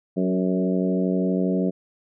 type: harmonic tone with a mistuned harmonic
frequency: 92.5 Hz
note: F#2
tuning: in tune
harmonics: 2 / 3 / 4 / 5 / 6 / 7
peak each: -22 / -26 / -28 / -30 / -32 / -33 dBFS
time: 0.16-1.71 s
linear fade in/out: 20 ms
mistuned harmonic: 4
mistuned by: +15 cents
effects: none